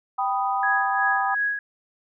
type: chord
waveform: sine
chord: G augmented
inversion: none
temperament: equal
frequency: 784 / 987.8 / 1244.5 Hz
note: G5 / B5 / D#6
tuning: 0 / 0 / 0 cents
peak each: -24 / -27 / -27 dBFS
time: 0.18-1.35 s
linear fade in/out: 10 ms
type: tone with tremolo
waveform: sine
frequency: 1661.2 Hz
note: G#6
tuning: in tune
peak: -20 dBFS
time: 0.63-1.59 s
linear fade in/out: 2 ms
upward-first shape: sine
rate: 2.8 Hz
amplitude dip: 65%
effects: none